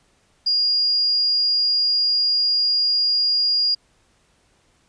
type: tone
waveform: sine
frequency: 4842 Hz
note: D#8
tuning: 48 cents flat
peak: -16 dBFS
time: 0.46-3.75 s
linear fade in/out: 10 ms
effects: pink hiss -61 dBFS RMS until 4.88 s + resampled to 22050 Hz